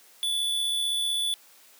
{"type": "tone with amplitude modulation", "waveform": "square", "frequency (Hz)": 3461, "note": "A7", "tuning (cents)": -29, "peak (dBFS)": -24, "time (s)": [0.23, 1.34], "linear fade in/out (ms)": 0, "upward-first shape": "sine", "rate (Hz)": 75.8, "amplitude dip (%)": 30, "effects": ["white hiss -55 dBFS RMS until 1.79 s", "high-pass 300 Hz 12 dB/octave"]}